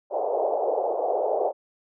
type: band-pass noise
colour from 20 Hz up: white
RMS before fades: -25 dBFS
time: 0.1-1.53 s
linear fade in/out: 50 ms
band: 410 to 760 Hz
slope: 48 dB/octave
effects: none